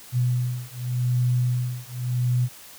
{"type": "beating tone pair", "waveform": "sine", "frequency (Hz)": [123.47, 124.33], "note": ["B2", "B2"], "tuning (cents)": [0, 12], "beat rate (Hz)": 0.86, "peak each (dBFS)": -24, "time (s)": [0.12, 2.49], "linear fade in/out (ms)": 50, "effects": ["white hiss -45 dBFS RMS until 2.78 s"]}